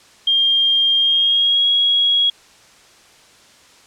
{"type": "tone with pitch glide", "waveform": "sine", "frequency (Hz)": [3208, 3313], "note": ["G7", "G#7"], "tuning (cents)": [39, -5], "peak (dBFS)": -12, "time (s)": [0.27, 2.3], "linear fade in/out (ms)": 5, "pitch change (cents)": 56, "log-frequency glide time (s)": [0.97, 1.68], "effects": ["white hiss -48 dBFS RMS until 3.86 s", "low-pass 7000 Hz 12 dB/octave"]}